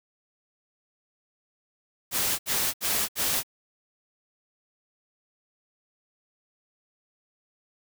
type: noise bursts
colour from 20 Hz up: white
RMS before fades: -26 dBFS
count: 4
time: 2.11-3.434 s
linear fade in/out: 50 ms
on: 280 ms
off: 68 ms
effects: none